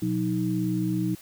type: tone cluster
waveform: sine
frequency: 122.5 / 181 / 314 Hz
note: B2 / F#3 / D#4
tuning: -14 / -38 / +16 cents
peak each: -30 / -27 / -27 dBFS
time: 0.02-1.15 s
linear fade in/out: 5 ms
effects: white hiss -49 dBFS RMS until 1.21 s